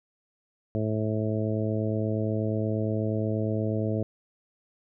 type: harmonic tone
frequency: 108.4 Hz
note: A2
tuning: 25 cents flat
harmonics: 1 / 2 / 3 / 4 / 5 / 6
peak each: -28 / -31 / -33 / -34 / -35 / -36 dBFS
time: 0.75-4.03 s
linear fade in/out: 0 ms
effects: none